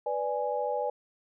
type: chord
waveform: sine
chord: G# diminished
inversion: first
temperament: equal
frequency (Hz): 493.9 / 587.3 / 830.6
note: B4 / D5 / G#5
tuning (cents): 0 / 0 / 0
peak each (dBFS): -32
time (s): 0.06-0.9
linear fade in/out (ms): 5
effects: none